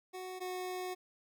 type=tone pair in turn; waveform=25% pulse; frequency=370 / 366.6 Hz; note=F#4 / F#4; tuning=0 / -16 cents; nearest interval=unison; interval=16 cents; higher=first; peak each=-38 / -34 dBFS; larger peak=second; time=0.13-0.4 / 0.4-0.95 s; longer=second; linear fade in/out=20 ms; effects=none